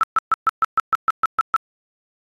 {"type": "tone bursts", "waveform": "sine", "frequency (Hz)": 1318.5, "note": "E6", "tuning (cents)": 0, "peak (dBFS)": -12, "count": 11, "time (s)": [0.01, 1.563], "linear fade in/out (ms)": 0, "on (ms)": 23, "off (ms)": 130, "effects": ["AAC 32 kbps"]}